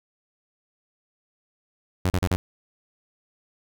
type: tone bursts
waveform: sawtooth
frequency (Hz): 91.2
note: F#2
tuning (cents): -24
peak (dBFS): -16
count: 4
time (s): 2.05-2.36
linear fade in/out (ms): 0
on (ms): 49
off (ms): 38
effects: none